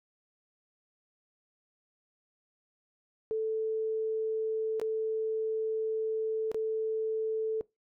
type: tone with dropouts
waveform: sine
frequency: 440 Hz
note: A4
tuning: in tune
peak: -28 dBFS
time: 3.31-7.61 s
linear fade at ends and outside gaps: 0 ms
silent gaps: 4.798-4.815 / 6.516-6.545 s
effects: noise-tail reverb RT60 0.2 s tail -22 dB re dry